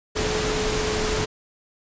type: tone in noise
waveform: sine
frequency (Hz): 429.3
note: A4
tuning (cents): -43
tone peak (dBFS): -26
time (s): 0.15-1.26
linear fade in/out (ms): 20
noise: pink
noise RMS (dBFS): -25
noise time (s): 0.15-1.26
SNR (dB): -4
effects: resampled to 16000 Hz